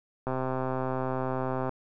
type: click train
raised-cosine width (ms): 1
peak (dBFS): -17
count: 186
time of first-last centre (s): 0.27-1.693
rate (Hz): 130
effects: none